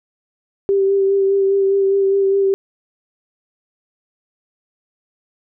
sine tone with vibrato, 392 Hz, G4, in tune, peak -12 dBFS, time 0.69-2.54 s, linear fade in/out 0 ms, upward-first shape sine, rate 4.9 Hz, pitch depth 20 cents each way, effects none

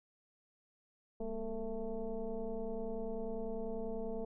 sine tone with frequency modulation, 233.1 Hz, A#3, in tune, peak -36 dBFS, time 1.2-4.25 s, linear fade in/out 5 ms, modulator 218 Hz, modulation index 1.8, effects none

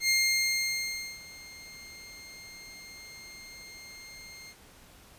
20% pulse tone with ADSR envelope, 2120 Hz, C7, 22 cents sharp, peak -17 dBFS, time 0-4.55 s, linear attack 88 ms, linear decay 1100 ms, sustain -23 dB, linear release 58 ms, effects pink hiss -55 dBFS RMS until 5.18 s + resampled to 32000 Hz

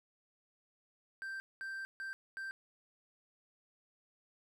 triangle tone bursts at uneven times, 1568 Hz, G6, in tune, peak -38 dBFS, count 4, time 1.22-1.4 / 1.61-1.85 / 2-2.13 / 2.37-2.51 s, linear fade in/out 0 ms, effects none

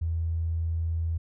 triangle tone with tanh clipping, 82.41 Hz, E2, in tune, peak -25 dBFS, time 0.01-1.18 s, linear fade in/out 10 ms, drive 3 dB, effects none

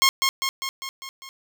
10% pulse tone with echo, 1076 Hz, C6, 48 cents sharp, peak -6 dBFS, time 0.02-0.09 s, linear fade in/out 0 ms, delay 200 ms, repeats 6, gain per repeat -4 dB, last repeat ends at 1.29 s, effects none

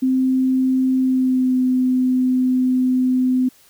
sine tone with pitch glide, 260 to 255.1 Hz, C4 to C4, -11 to -44 cents, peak -14 dBFS, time 0.02-3.49 s, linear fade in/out 10 ms, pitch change -33 cents, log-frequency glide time 0.99-1.58 s, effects white hiss -52 dBFS RMS until 3.69 s

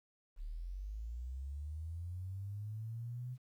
sine linear sweep, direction up, 34.56 to 127.7 Hz, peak -40 dBFS, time 0.36-3.38 s, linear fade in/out 50 ms, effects 12-bit

